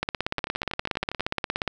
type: two click trains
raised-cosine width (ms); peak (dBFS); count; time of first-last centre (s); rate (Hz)
0.3; -9 / -17; 29 / 11; 0.03-1.677 / 0.39-1.196; 17 / 12.4
effects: none